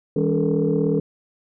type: tone cluster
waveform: sine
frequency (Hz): 162 / 201.7 / 283.7 / 433.4 / 470.1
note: E3 / G3 / C#4 / A4 / A#4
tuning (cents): -30 / +50 / +40 / -26 / +15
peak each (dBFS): -22 / -25 / -23 / -22 / -25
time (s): 0.16-1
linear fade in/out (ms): 5
effects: tanh soft clip ceiling -9 dBFS